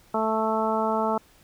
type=harmonic tone; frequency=220 Hz; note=A3; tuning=in tune; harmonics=1 / 2 / 3 / 4 / 5 / 6; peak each=-29 / -29 / -28 / -27 / -32 / -31 dBFS; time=0.14-1.18 s; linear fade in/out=5 ms; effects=pink hiss -57 dBFS RMS until 1.43 s